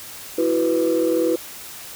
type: chord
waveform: sine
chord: E suspended second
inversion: none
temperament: equal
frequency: 329.6 / 370 / 493.9 Hz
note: E4 / F#4 / B4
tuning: 0 / 0 / 0 cents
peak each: -19 / -22 / -19 dBFS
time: 0.38-1.36 s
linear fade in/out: 5 ms
effects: tanh soft clip ceiling -11 dBFS + white hiss -37 dBFS RMS until 1.95 s